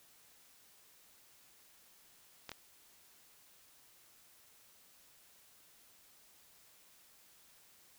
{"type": "clicks", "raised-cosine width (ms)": 0.2, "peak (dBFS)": -26, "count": 2, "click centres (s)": [2.493, 2.517], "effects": ["white hiss -64 dBFS RMS until 7.98 s"]}